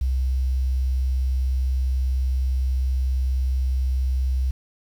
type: tone with quantisation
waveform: sine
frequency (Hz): 64.6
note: C2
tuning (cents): -21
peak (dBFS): -19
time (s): 0.01-4.51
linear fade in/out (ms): 5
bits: 8
effects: none